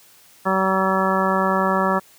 harmonic tone, 190.3 Hz, F#3, 49 cents sharp, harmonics 1 / 2 / 3 / 4 / 5 / 6 / 7 / 9, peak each -23 / -26 / -24 / -27 / -24 / -24 / -25 / -28 dBFS, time 0.45-2 s, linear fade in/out 20 ms, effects white hiss -51 dBFS RMS until 2.18 s + high-pass 60 Hz 12 dB/octave

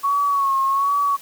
sine tone with vibrato, 1108.7 Hz, C#6, in tune, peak -16 dBFS, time 0.03-1.17 s, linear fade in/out 20 ms, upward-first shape sine, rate 1.3 Hz, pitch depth 50 cents each way, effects white hiss -43 dBFS RMS until 1.21 s + high-pass 150 Hz 12 dB/octave

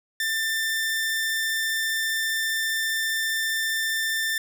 sawtooth tone, 1785 Hz, A6, 24 cents sharp, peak -20 dBFS, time 0.2-4.38 s, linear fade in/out 2 ms, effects none

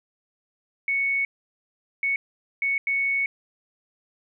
sine tone bursts at uneven times, 2217 Hz, C#7, in tune, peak -21 dBFS, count 4, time 0.88-1.25 / 2.03-2.16 / 2.62-2.78 / 2.87-3.26 s, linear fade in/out 2 ms, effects none

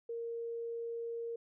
sine tone, 464.6 Hz, A#4, 6 cents flat, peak -37 dBFS, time 0.09-1.36 s, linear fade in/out 5 ms, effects none

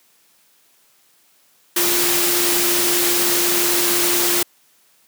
sine tone in noise, 349.2 Hz, F4, in tune, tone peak -23 dBFS, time 1.76-4.43 s, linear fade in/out 5 ms, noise white, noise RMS -18 dBFS, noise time 1.76-4.43 s, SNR -8 dB, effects white hiss -57 dBFS RMS until 5.07 s + high-pass 150 Hz 12 dB/octave

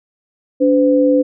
sine tone pair together, 287.7 / 509 Hz, D4 / C5, -36 / -48 cents, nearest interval minor seventh, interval 988 cents, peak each -12 / -12 dBFS, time 0.6-1.23 s, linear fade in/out 20 ms, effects none

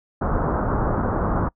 pink low-pass noise, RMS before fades -22 dBFS, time 0.21-1.49 s, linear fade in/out 10 ms, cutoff 1400 Hz, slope 48 dB/octave, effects noise-tail reverb RT60 0.1 s tail -25 dB re dry

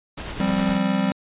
pink noise with tremolo, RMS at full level -31 dBFS, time 0.17-0.78 s, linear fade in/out 10 ms, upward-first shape sine, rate 10 Hz, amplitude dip 35%
square chord, F suspended second, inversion none, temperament just, 174.61 / 196.44 / 261.9 Hz, F3 / G3 / C4, 0 / +4 / +2 cents, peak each -27 / -22 / -26 dBFS, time 0.4-1.12 s, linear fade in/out 2 ms
effects resampled to 8000 Hz

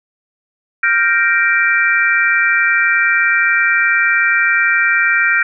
sine chord, G minor seventh, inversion third, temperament equal, 1396.9 / 1568 / 1864.7 / 2349 Hz, F6 / G6 / Bb6 / D7, 0 / 0 / 0 / 0 cents, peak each -16 dBFS, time 0.83-5.43 s, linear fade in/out 5 ms, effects none

